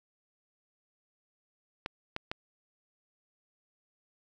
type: clicks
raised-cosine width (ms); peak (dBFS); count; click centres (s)
0.3; -18; 3; 1.861 / 2.164 / 2.315
effects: none